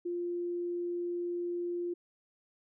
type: tone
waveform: sine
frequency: 349.2 Hz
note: F4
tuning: in tune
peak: -32 dBFS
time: 0.05-1.94 s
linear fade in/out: 10 ms
effects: none